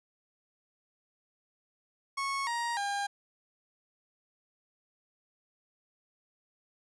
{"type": "tone with pitch steps", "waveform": "30% pulse", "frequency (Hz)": [1100, 941.2, 805.2], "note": ["C#6", "A#5", "G5"], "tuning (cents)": [-14, 16, 46], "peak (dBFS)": -28, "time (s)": [2.17, 3.07], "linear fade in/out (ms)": 10, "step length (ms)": 300, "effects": ["resampled to 22050 Hz"]}